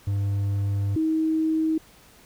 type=tone pair in turn; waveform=triangle / sine; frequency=100 / 317.5 Hz; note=G2 / D#4; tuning=+35 / +35 cents; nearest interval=octave + minor sixth; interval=2000 cents; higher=second; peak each=-20 dBFS; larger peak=neither; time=0.07-0.96 / 0.96-1.78 s; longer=first; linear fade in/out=5 ms; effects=pink hiss -53 dBFS RMS until 2.25 s